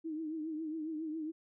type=tone with vibrato; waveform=sine; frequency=314.6 Hz; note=D#4; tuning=19 cents sharp; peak=-36 dBFS; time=0.04-1.32 s; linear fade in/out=20 ms; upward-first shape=triangle; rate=7.3 Hz; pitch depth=83 cents each way; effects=none